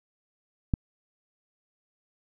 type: click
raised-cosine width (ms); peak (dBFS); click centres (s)
5; -11; 0.738
effects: none